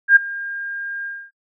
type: tone with ADSR envelope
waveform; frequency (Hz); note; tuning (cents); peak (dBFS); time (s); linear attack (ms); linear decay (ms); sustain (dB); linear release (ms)
sine; 1609; G6; +45; -4; 0.08-1.31; 80; 13; -21; 260
effects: noise-tail reverb RT60 0.1 s tail -25 dB re dry